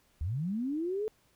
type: linear sweep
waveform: sine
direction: up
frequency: 68 to 442.1 Hz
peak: -30 dBFS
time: 0.21-1.08 s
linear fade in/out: 0 ms
effects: pink hiss -68 dBFS RMS until 1.35 s